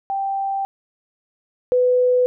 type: tone pair in turn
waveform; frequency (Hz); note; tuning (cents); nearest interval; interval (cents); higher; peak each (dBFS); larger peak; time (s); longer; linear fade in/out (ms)
sine; 784 / 498.9; G5 / B4; 0 / +17; minor sixth; 783; first; -20 / -13; second; 0.1-0.65 / 1.72-2.26; first; 0
effects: none